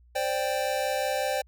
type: chord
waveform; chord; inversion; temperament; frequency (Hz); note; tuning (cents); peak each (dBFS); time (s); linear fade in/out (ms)
square; C suspended second; none; just; 523.3 / 588.7 / 784.9; C5 / D5 / G5; 0 / +4 / +2; -31; 0.15-1.42; 10
effects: added 60 Hz sine -54 dBFS peak until 1.47 s